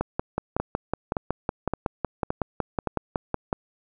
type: two click trains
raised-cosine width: 1 ms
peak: -11 / -10 dBFS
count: 5 / 20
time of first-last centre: 0.6-2.873 / 0.01-3.529 s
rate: 1.76 / 5.4 Hz
effects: none